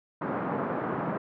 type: band-pass noise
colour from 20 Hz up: pink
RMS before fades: -31 dBFS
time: 0.21-1.18 s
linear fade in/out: 10 ms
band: 160 to 1400 Hz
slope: 24 dB/octave
effects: none